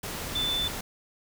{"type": "tone in noise", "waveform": "sine", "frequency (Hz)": 3520, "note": "A7", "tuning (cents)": 0, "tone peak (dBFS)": -26, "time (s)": [0.35, 0.68], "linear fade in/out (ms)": 5, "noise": "pink", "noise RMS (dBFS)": -35, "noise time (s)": [0.03, 0.81], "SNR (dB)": 6, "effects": []}